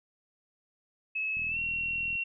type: tone with pitch glide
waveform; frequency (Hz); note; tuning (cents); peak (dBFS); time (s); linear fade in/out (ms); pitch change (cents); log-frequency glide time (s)
sine; 2586 to 2733; E7 to F7; -34 to -38; -29; 1.15-2.24; 10; +96; 1.48-1.58
type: click train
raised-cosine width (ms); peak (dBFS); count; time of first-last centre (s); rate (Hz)
5; -37; 33; 1.37-2.154; 40.8
effects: none